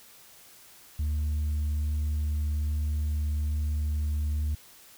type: tone with tanh clipping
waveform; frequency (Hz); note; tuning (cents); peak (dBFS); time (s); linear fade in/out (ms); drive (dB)
sine; 75.1; D2; +39; -26; 0.99-4.55; 5; 2
effects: white hiss -53 dBFS RMS until 4.97 s